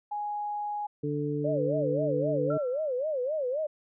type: tone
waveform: sine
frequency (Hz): 830.6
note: G#5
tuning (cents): 0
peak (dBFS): -30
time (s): 0.11-0.87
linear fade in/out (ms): 10
type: harmonic tone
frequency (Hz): 146.83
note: D3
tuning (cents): 0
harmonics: 1 / 2 / 3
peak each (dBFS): -32 / -32 / -32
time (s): 1.03-2.58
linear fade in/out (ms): 10
type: tone with vibrato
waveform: sine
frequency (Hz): 558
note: C#5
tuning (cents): +11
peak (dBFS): -27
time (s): 1.44-3.67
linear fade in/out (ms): 10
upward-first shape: sine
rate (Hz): 3.8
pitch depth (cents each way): 220
type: tone with exponential decay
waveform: sine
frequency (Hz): 1356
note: E6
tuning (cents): +49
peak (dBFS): -34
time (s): 2.5-2.93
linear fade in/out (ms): 5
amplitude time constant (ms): 93
effects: none